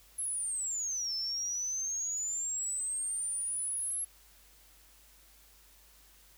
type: exponential two-way sweep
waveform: sine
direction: down then up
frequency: 11175 to 5274 to 11175 Hz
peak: -32 dBFS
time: 0.18-4.05 s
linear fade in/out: 10 ms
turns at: 1.14 s
effects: added 50 Hz sine -63 dBFS peak until 6.37 s + white hiss -61 dBFS RMS until 6.37 s